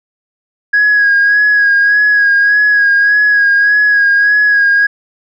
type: tone with vibrato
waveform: sine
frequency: 1655 Hz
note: G#6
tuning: 6 cents flat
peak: -5 dBFS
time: 0.73-4.87 s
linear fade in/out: 10 ms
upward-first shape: sine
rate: 1.7 Hz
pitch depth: 32 cents each way
effects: tanh soft clip ceiling -3 dBFS